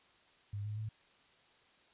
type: tone with pitch steps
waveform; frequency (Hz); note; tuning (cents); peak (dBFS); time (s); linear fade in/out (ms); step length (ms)
sine; 102 / 105.6 / 108.8; G#2 / G#2 / A2; -31 / +29 / -19; -37; 0.53-0.89; 5; 120
effects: white hiss -66 dBFS RMS until 1.93 s + resampled to 8000 Hz